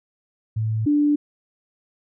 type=tone pair in turn; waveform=sine; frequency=110 / 293.7 Hz; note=A2 / D4; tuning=0 / 0 cents; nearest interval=octave + perfect fourth; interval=1700 cents; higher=second; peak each=-20 / -15 dBFS; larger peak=second; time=0.56-0.86 / 0.86-1.16 s; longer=neither; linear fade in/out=10 ms; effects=none